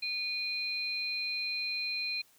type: tone pair together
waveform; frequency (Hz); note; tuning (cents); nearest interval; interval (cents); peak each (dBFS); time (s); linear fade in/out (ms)
sine; 2452 / 4124; D#7 / C8; -26 / -26; major sixth; 900; -34 / -35; 0.02-2.22; 10
effects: white hiss -64 dBFS RMS until 2.38 s